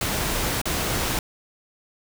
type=noise with dropouts; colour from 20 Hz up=pink; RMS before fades=-25 dBFS; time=0.01-1.19 s; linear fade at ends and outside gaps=2 ms; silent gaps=0.616-0.655 s; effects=none